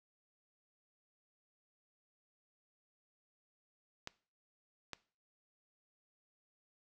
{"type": "clicks", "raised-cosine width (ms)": 0.2, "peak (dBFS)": -24, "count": 2, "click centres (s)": [4.074, 4.933], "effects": ["noise-tail reverb RT60 0.4 s tail -20 dB re dry"]}